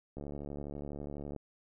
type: click train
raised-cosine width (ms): 2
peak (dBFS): -29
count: 87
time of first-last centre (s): 0.17-1.363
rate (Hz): 72.1
effects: none